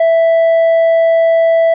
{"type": "tone with tanh clipping", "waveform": "sine", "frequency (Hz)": 660, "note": "E5", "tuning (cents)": 2, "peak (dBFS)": -8, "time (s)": [0, 1.74], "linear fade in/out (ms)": 5, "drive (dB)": 4, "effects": []}